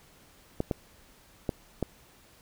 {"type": "clicks", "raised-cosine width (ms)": 2, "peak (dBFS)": -14, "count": 4, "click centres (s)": [0.604, 0.712, 1.492, 1.827], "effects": ["pink hiss -58 dBFS RMS until 2.41 s"]}